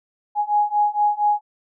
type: beating tone pair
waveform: sine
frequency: 830 / 834.3 Hz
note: G#5 / G#5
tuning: -1 / +8 cents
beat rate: 4.3 Hz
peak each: -20 / -19 dBFS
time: 0.35-1.41 s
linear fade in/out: 50 ms
effects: none